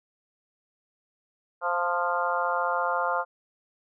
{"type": "harmonic tone with a mistuned harmonic", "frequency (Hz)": 174.6, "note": "F3", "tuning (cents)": 0, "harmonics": [3, 4, 5, 6, 7, 8], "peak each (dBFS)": [-31, -31, -31, -31, -31, -31], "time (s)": [1.61, 3.25], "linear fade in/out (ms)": 50, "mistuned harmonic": 5, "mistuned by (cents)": 19, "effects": []}